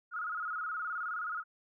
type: tone with vibrato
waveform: sine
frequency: 1349 Hz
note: E6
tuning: 40 cents sharp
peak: -34 dBFS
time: 0.11-1.44 s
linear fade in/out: 50 ms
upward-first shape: square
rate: 19 Hz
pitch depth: 90 cents each way
effects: none